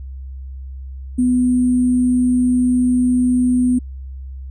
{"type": "tone with sample-and-hold", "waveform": "sine", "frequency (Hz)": 249.2, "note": "B3", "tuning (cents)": 16, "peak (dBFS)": -12, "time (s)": [1.18, 3.79], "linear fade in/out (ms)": 10, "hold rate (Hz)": 8820, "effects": ["added 66 Hz sine -28 dBFS peak until 4.5 s", "resampled to 22050 Hz"]}